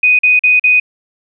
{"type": "tone bursts", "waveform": "sine", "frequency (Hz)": 2492, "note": "D#7", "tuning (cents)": 2, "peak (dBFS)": -6, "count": 4, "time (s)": [0.03, 0.799], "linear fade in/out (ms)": 5, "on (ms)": 160, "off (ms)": 43, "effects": []}